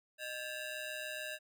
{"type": "ring-modulated tone", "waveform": "20% pulse", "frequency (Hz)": 1108.7, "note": "C#6", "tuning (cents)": 0, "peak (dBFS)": -32, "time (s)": [0.18, 1.39], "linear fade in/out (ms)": 50, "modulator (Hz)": 491, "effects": []}